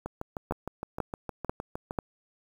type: two click trains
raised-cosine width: 1 ms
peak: -20 / -14 dBFS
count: 13 / 4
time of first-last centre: 0.06-1.909 / 0.51-1.988 s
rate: 6.49 / 2.03 Hz
effects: 8-bit